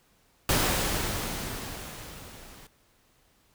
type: noise with level ramp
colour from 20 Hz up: pink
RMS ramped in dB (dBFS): -23 to -50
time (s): 0.49-2.67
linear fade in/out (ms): 2
effects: pink hiss -65 dBFS RMS until 3.54 s